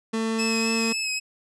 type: tone with pitch glide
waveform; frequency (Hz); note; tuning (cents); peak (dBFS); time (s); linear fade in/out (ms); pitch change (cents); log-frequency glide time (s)
30% pulse; 223.7 to 226.4; A3 to A3; +29 to +50; -21; 0.13-0.93; 10; +21; 0.31-0.79
type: tone with vibrato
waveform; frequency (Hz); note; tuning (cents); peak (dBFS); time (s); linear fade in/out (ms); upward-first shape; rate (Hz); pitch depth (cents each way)
20% pulse; 2573; E7; -43; -20; 0.38-1.2; 20; sine; 3.7; 26
effects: resampled to 22050 Hz